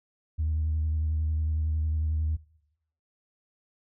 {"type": "tone with vibrato", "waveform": "sine", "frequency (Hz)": 78, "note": "D#2", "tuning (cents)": 5, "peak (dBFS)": -23, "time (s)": [0.38, 2.37], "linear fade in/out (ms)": 20, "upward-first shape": "triangle", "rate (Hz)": 11, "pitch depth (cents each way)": 32, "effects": ["noise-tail reverb RT60 0.8 s tail -21 dB re dry", "tanh soft clip ceiling -21 dBFS"]}